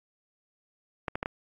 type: clicks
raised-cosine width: 0.5 ms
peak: -15 dBFS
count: 4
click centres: 1.082 / 1.155 / 1.229 / 1.259 s
effects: AAC 48 kbps